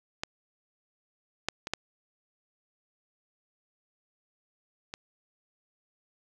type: clicks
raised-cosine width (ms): 0.2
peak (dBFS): -14 / -10 / -18 / -11 / -20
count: 5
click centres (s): 0.235 / 1.486 / 1.671 / 1.736 / 4.939
effects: none